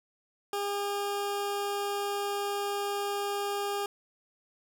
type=tone; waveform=20% pulse; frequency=404.7 Hz; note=G#4; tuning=45 cents flat; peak=-25 dBFS; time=0.53-3.86 s; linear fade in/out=2 ms; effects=none